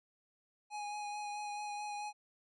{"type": "tone with vibrato", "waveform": "square", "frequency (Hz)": 830.6, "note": "G#5", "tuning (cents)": 0, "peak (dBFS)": -40, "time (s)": [0.7, 2.13], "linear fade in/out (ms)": 50, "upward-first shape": "sine", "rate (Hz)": 4.6, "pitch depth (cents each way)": 16, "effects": ["resampled to 22050 Hz"]}